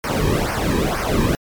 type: noise with flanger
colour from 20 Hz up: brown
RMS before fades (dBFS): -19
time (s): 0.04-1.35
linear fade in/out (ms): 0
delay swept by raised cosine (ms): 0.26 to 1.46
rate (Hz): 2.1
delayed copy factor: -0.85
effects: MP3 96 kbps